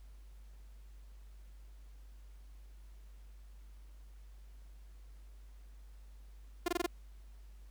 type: tone bursts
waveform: sawtooth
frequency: 349.2 Hz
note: F4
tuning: in tune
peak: -26 dBFS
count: 5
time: 6.66-6.863 s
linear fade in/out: 5 ms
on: 23 ms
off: 22 ms
effects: added 50 Hz sine -51 dBFS peak until 7.7 s + pink hiss -70 dBFS RMS until 7.7 s